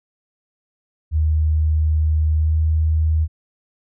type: tone with pitch glide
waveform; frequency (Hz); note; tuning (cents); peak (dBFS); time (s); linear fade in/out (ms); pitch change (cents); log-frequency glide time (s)
sine; 77.7 to 78.83; D#2 to D#2; -2 to +23; -14; 1.11-3.28; 50; +25; 2.35-2.57
effects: none